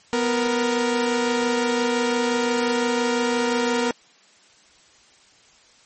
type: tone pair together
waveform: sawtooth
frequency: 246.9 / 468 Hz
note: B3 / A#4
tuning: 0 / +7 cents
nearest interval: major seventh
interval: 1107 cents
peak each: -19 / -18 dBFS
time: 0.13-3.91 s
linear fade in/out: 0 ms
effects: white hiss -54 dBFS RMS until 5.85 s + MP3 32 kbps